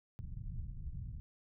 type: low-pass noise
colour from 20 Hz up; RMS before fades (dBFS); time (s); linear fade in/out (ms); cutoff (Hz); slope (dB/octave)
pink; -43; 0.19-1.2; 0; 140; 24
effects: none